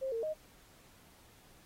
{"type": "tone with pitch steps", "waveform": "sine", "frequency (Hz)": [531, 455.9, 622], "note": ["C5", "A#4", "D#5"], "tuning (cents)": [25, -39, -1], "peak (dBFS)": -33, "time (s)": [0.01, 0.34], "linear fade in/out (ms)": 20, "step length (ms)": 110, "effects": ["pink hiss -62 dBFS RMS until 1.65 s", "AAC 48 kbps"]}